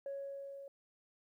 sine tone with level ramp, 554.4 Hz, C#5, in tune, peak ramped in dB -37 to -47 dBFS, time 0.06-0.68 s, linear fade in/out 2 ms, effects tanh soft clip ceiling -36 dBFS + 13-bit

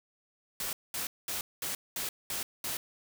white noise bursts, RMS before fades -35 dBFS, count 7, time 0.6-2.77 s, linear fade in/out 2 ms, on 130 ms, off 210 ms, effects none

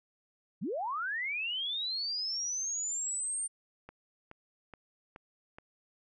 sine linear sweep, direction up, 135.7 to 8900 Hz, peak -32 dBFS, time 0.61-3.48 s, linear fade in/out 20 ms
click train, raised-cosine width 0.5 ms, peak -32 dBFS, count 5, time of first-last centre 3.89-5.585 s, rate 2.36 Hz
effects none

